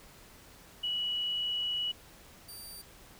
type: tone pair in turn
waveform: sine / 15% pulse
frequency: 2934 / 4657 Hz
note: F#7 / D8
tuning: -15 / -15 cents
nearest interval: minor sixth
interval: 800 cents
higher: second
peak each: -30 / -38 dBFS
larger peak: first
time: 0.83-1.92 / 2.48-2.82 s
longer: first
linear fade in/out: 10 ms
effects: pink hiss -55 dBFS RMS until 3.19 s